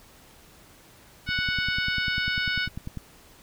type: harmonic tone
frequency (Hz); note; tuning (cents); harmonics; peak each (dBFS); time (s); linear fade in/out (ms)
740; F#5; 0; 2 / 3 / 4 / 5 / 6 / 7; -27 / -31 / -33 / -35 / -37 / -38; 1.26-2.69; 50
type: click train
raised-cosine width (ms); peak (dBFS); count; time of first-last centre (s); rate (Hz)
5; -21; 18; 1.29-2.973; 10.1
effects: pink hiss -53 dBFS RMS until 3.42 s